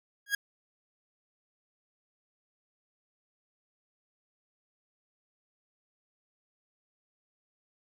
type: tone with exponential growth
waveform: 40% pulse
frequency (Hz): 1641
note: G#6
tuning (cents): -21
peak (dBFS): -21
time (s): 0.26-0.35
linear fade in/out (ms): 5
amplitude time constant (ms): 18
effects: none